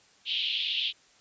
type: band-pass noise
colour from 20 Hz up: white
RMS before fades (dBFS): -30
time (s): 0.25-0.93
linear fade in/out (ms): 50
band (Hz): 2800 to 3600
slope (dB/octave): 48
effects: white hiss -60 dBFS RMS until 1.2 s + resampled to 16000 Hz